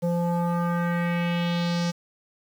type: tone with low-pass filter sweep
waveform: square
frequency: 172.5 Hz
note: F3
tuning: 21 cents flat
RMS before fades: -25 dBFS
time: 0.02-1.92 s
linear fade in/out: 20 ms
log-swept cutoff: 590 to 5800 Hz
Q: 2.6
effects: 8-bit